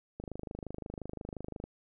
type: click train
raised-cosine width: 2 ms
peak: -26 dBFS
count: 38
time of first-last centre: 0.2-1.64 s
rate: 25.7 Hz
effects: none